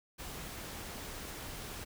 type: noise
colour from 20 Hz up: pink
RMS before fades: -44 dBFS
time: 0.18-1.85 s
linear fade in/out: 20 ms
effects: none